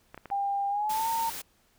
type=clicks; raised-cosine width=0.5 ms; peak=-27 dBFS; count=4; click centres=0.145 / 0.177 / 0.257 / 0.302 s
type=tone with pitch glide; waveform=sine; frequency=799 to 912.5 Hz; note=G5 to A#5; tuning=+33 to -37 cents; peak=-26 dBFS; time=0.31-1.3 s; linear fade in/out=10 ms; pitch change=+230 cents; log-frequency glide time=0.69-1.08 s
type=noise; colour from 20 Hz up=white; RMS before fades=-38 dBFS; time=0.89-1.42 s; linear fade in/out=10 ms
effects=pink hiss -66 dBFS RMS until 1.78 s